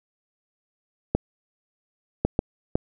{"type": "clicks", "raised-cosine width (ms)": 2, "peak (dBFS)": -6, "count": 4, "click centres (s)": [1.15, 2.25, 2.391, 2.755], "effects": []}